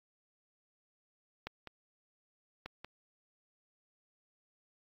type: clicks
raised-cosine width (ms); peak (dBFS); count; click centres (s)
0.3; -23 / -29 / -26 / -28; 4; 1.47 / 1.673 / 2.66 / 2.846
effects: AAC 32 kbps